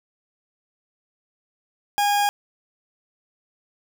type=tone; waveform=40% pulse; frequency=818 Hz; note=G#5; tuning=26 cents flat; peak=-17 dBFS; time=1.98-2.29 s; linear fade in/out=0 ms; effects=none